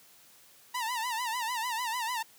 sawtooth tone with vibrato, 945 Hz, A#5, 23 cents sharp, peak -27 dBFS, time 0.74-2.23 s, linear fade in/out 10 ms, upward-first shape sine, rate 6.7 Hz, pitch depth 120 cents each way, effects white hiss -58 dBFS RMS until 2.38 s + high-pass 80 Hz 12 dB/octave

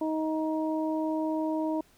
harmonic tone, 314.4 Hz, D#4, 18 cents sharp, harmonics 1 / 2 / 3, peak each -28 / -33 / -36 dBFS, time 0.01-1.81 s, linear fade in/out 5 ms, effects pink hiss -62 dBFS RMS until 1.97 s

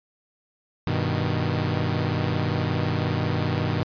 sawtooth chord, G augmented, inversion none, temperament equal, 98 / 123.47 / 155.56 Hz, G2 / B2 / D#3, 0 / 0 / 0 cents, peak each -23 dBFS, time 0.87-3.83 s, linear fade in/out 0 ms, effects resampled to 11025 Hz

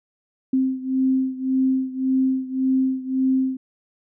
sine beating tone pair, 261.6 / 263.4 Hz, C4 / C4, 0 / +12 cents, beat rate 1.8 Hz, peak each -20 / -23 dBFS, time 0.53-3.57 s, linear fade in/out 5 ms, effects none

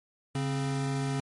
square tone pair together, 139.08 / 265.6 Hz, C#3 / C4, +6 / +26 cents, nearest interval major seventh, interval 1120 cents, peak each -30 / -35 dBFS, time 0.35-1.2 s, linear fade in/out 2 ms, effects MP3 48 kbps

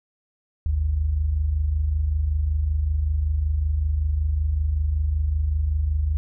sine tone pair together, 50.81 / 76.1 Hz, G#1 / D#2, -37 / -38 cents, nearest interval perfect fifth, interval 699 cents, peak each -27 / -20 dBFS, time 0.66-6.17 s, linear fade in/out 0 ms, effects none

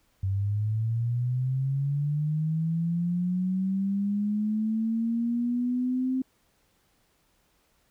sine linear sweep, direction up, 94.9 to 261.6 Hz, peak -24 dBFS, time 0.23-6.22 s, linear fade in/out 5 ms, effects pink hiss -68 dBFS RMS until 7.9 s

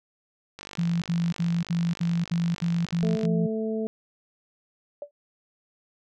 click train, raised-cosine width 0.2 ms, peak -21 dBFS, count 132, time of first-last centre 0.59-3.253 s, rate 49.2 Hz
sine tone bursts, 170 Hz, F3, 46 cents flat, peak -22 dBFS, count 9, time 0.78-3.468 s, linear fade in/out 10 ms, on 240 ms, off 66 ms
harmonic tone, 220 Hz, A3, in tune, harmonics 1 / 2 / 3, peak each -28 / -29 / -37 dBFS, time 3.03-3.87 s, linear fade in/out 0 ms
sine tone with exponential decay, 580 Hz, D5, 22 cents flat, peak -28 dBFS, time 5.02-5.11 s, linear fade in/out 2 ms, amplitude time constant 18 ms
effects none

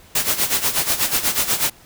white noise with tremolo, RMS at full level -17 dBFS, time 0.15-1.7 s, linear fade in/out 5 ms, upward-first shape sine, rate 8.2 Hz, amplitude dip 75%, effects pink hiss -48 dBFS RMS until 1.85 s

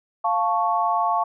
sine chord, F augmented, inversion none, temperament equal, 698.5 / 880 / 1108.7 Hz, F5 / A5 / C#6, 0 / 0 / 0 cents, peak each -23 dBFS, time 0.24-1.24 s, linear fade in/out 10 ms, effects none

